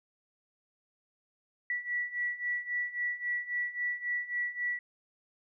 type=beating tone pair; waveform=sine; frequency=1948 / 1951.7 Hz; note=B6 / B6; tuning=-24 / -21 cents; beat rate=3.7 Hz; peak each=-36 / -33 dBFS; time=1.7-4.79 s; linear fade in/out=2 ms; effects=none